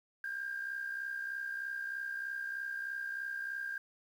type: tone with amplitude modulation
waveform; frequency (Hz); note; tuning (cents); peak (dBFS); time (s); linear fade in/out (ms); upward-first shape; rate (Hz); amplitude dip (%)
sine; 1600; G6; +35; -33; 0.24-3.78; 2; sine; 63.2; 60
effects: tanh soft clip ceiling -30 dBFS + 10-bit